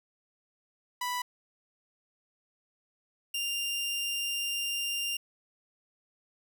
sawtooth tone pair in turn, 987.8 / 2794 Hz, B5 / F7, 0 / 0 cents, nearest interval octave + tritone, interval 1800 cents, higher second, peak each -27 dBFS, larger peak neither, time 1.01-1.22 / 3.34-5.17 s, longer second, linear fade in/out 5 ms, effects none

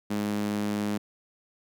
sawtooth tone with high-pass filter, 103.83 Hz, G#2, in tune, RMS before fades -29 dBFS, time 0.1-0.98 s, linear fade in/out 10 ms, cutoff 220 Hz, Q 2.5, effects none

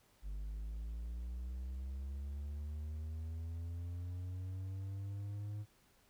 triangle linear sweep, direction up, 49 to 105.2 Hz, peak -38 dBFS, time 0.22-5.66 s, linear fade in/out 50 ms, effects pink hiss -70 dBFS RMS until 6.09 s

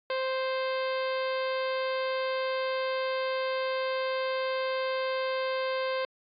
harmonic tone, 523.3 Hz, C5, in tune, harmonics 1 / 2 / 3 / 4 / 5 / 6 / 7 / 8 / 9, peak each -29 / -35 / -39 / -41 / -43 / -45 / -46 / -47 / -48 dBFS, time 0.1-6.05 s, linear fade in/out 2 ms, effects AAC 64 kbps

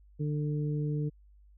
harmonic tone, 148.9 Hz, D3, 24 cents sharp, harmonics 1 / 2 / 3, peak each -29 / -38 / -40 dBFS, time 0.19-1.1 s, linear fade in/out 20 ms, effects added 50 Hz sine -55 dBFS peak until 1.57 s

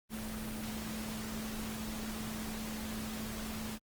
sine tone in noise, 218.4 Hz, A3, 13 cents flat, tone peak -40 dBFS, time 0.09-3.79 s, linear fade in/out 50 ms, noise pink, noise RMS -43 dBFS, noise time 0.09-3.79 s, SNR 0 dB, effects Opus 24 kbps

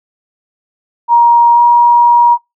sine tone with pitch glide, 944 to 952.8 Hz, A#5 to A#5, +22 to +38 cents, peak -3 dBFS, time 1.08-2.38 s, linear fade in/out 50 ms, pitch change +16 cents, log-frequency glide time 1.54-1.59 s, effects noise-tail reverb RT60 0.2 s tail -23 dB re dry

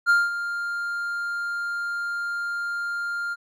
triangle tone with ADSR envelope, 1400 Hz, F6, 4 cents sharp, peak -12 dBFS, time 0.06-3.36 s, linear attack 38 ms, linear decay 200 ms, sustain -12 dB, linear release 35 ms, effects none

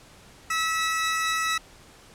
sawtooth tone pair together, 1298.8 / 1946 Hz, E6 / B6, -26 / -26 cents, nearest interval perfect fifth, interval 700 cents, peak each -22 / -24 dBFS, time 0.5-1.58 s, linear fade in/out 5 ms, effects pink hiss -51 dBFS RMS until 2.14 s + low-pass 10000 Hz 12 dB/octave

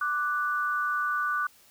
sine tone pair together, 1174.7 / 1480 Hz, D6 / F#6, 0 / 0 cents, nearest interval major third, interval 400 cents, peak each -28 dBFS, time 0.01-1.47 s, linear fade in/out 5 ms, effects white hiss -58 dBFS RMS until 1.7 s

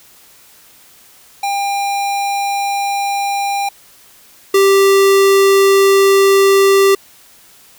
square tone pair in turn, 800 / 392 Hz, G5 / G4, +35 / 0 cents, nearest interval octave, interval 1235 cents, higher first, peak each -16 / -8 dBFS, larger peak second, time 1.43-3.69 / 4.54-6.95 s, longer second, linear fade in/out 5 ms, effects white hiss -45 dBFS RMS until 7.78 s

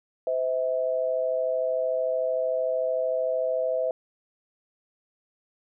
sine tone pair together, 512.7 / 646 Hz, C5 / E5, -35 / -35 cents, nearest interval major third, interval 400 cents, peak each -26 dBFS, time 0.27-3.91 s, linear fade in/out 2 ms, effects none

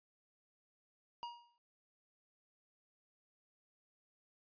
square tone with exponential decay, 950 Hz, A#5, 33 cents sharp, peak -40 dBFS, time 1.23-1.58 s, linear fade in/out 0 ms, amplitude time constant 74 ms, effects resampled to 11025 Hz

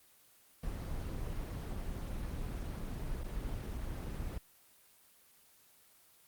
brown noise with dropouts, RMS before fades -39 dBFS, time 0.63-4.38 s, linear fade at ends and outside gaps 5 ms, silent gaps 3.236-3.24 s, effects white hiss -64 dBFS RMS until 6.27 s + Opus 24 kbps

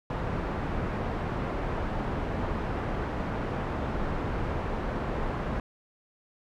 pink low-pass noise, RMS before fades -31 dBFS, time 0.1-5.6 s, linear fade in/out 2 ms, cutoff 1300 Hz, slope 12 dB/octave, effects none

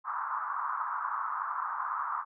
pink band-pass noise, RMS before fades -34 dBFS, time 0.04-2.25 s, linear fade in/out 50 ms, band 1000 to 1300 Hz, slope 48 dB/octave, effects none

